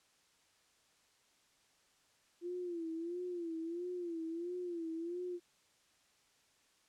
sine tone with vibrato, 342 Hz, F4, 36 cents flat, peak -38 dBFS, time 2.41-5.4 s, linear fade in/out 50 ms, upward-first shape sine, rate 1.5 Hz, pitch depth 92 cents each way, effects white hiss -71 dBFS RMS until 6.88 s + low-pass 8000 Hz 12 dB/octave

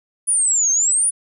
sine exponential two-way sweep, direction down then up, 9956 to 6280 to 9956 Hz, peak -14 dBFS, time 0.27-1.11 s, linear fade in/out 20 ms, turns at 0.71 s, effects none

